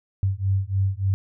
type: beating tone pair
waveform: sine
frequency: 95.3 / 98.7 Hz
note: G2 / G2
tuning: -48 / +12 cents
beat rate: 3.4 Hz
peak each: -23 dBFS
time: 0.23-1.14 s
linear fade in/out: 0 ms
effects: none